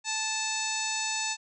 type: harmonic tone with a mistuned harmonic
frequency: 875 Hz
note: A5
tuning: 10 cents flat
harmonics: 1 / 2 / 3 / 4 / 5 / 6 / 7 / 8 / 9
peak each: -36 / -39 / -35 / -38 / -37 / -40 / -37 / -37 / -39 dBFS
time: 0.04-1.37 s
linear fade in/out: 50 ms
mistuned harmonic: 4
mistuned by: +80 cents
effects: none